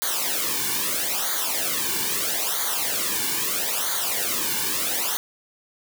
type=noise with flanger; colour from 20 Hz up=white; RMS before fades=-25 dBFS; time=0.02-5.17 s; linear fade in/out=0 ms; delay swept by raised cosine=0.37 to 1.57 ms; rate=0.77 Hz; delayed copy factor=-0.85; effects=none